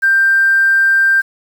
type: tone with quantisation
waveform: sine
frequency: 1575 Hz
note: G6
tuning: 8 cents sharp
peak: -8 dBFS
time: 0.02-1.22 s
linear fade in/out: 20 ms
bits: 6
effects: none